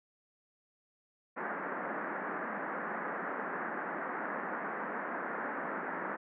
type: band-pass noise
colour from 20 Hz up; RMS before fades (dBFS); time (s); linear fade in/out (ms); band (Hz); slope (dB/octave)
white; -38; 1.36-6.17; 20; 180 to 1800; 48
effects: none